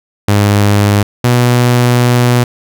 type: tone pair in turn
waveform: sawtooth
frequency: 102.4 / 122.28 Hz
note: G#2 / B2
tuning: -24 / -17 cents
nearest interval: minor third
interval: 307 cents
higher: second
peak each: -3 dBFS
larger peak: neither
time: 0.28-1.03 / 1.24-2.44 s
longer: second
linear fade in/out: 5 ms
effects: none